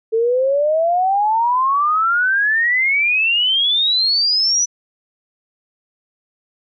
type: exponential sweep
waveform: sine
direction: up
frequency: 440 to 5990 Hz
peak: -13 dBFS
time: 0.12-4.66 s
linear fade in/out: 20 ms
effects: none